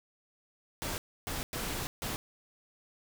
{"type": "noise bursts at uneven times", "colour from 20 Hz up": "pink", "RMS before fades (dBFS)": -36, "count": 4, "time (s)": [[0.82, 0.98], [1.27, 1.43], [1.53, 1.87], [2.02, 2.16]], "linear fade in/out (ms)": 0, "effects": []}